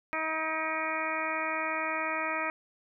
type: harmonic tone with a mistuned harmonic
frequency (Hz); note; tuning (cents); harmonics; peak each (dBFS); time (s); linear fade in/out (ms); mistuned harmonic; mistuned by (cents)
317; D#4; +32; 1 / 2 / 3 / 4 / 5 / 6 / 7 / 8; -41 / -37 / -37 / -35 / -40 / -37 / -38 / -38; 0.13-2.5; 0; 8; -75
effects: none